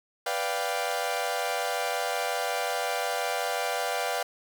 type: chord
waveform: sawtooth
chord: G dominant seventh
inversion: first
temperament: equal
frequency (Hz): 493.9 / 587.3 / 698.5 / 784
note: B4 / D5 / F5 / G5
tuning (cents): 0 / 0 / 0 / 0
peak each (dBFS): -30 / -30 / -28 / -29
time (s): 0.26-4.23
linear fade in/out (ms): 5
effects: none